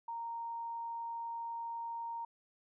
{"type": "tone", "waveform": "sine", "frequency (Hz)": 928, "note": "A#5", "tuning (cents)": -8, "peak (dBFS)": -38, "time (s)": [0.08, 2.25], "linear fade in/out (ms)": 5, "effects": []}